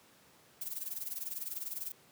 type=noise with tremolo; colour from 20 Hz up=violet; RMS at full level=-37 dBFS; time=0.61-1.92 s; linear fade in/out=5 ms; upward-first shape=sine; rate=20 Hz; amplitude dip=80%; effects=pink hiss -62 dBFS RMS until 2.11 s + high-pass 150 Hz 12 dB/octave